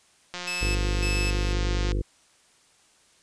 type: click train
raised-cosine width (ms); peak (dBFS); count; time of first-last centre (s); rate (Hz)
0.2; -17; 282; 0.34-1.919; 178
type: tone with tremolo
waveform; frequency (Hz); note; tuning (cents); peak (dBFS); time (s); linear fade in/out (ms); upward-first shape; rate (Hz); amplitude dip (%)
sawtooth; 2611; E7; -17; -25; 0.47-1.53; 5; square; 1.8; 75
type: harmonic tone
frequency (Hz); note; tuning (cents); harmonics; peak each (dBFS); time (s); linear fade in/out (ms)
50; G1; +35; 1 / 2 / 3 / 4 / 5 / 6 / 7 / 8 / 9 / 10; -24 / -31 / -40 / -40 / -43 / -39 / -36 / -45 / -41 / -42; 0.61-2.02; 10
effects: white hiss -60 dBFS RMS until 3.22 s + resampled to 22050 Hz